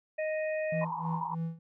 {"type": "harmonic tone", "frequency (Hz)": 622.3, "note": "D#5", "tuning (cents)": 0, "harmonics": [1, 3, 4], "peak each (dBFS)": [-30, -40, -42], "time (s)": [0.18, 0.85], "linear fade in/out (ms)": 10}
{"type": "tone with tremolo", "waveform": "triangle", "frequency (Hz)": 164.81, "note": "E3", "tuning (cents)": 0, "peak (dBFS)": -28, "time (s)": [0.72, 1.59], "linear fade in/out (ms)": 5, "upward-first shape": "sine", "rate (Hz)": 3.2, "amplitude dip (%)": 90}
{"type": "band-pass noise", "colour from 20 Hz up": "white", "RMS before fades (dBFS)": -36, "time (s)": [0.81, 1.35], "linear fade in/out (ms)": 5, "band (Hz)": [870, 1000], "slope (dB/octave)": 96}
{"effects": []}